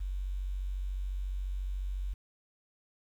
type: tone with quantisation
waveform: sine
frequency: 47.08 Hz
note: F#1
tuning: 31 cents sharp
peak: -32 dBFS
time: 0-2.14 s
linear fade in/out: 10 ms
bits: 10
effects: none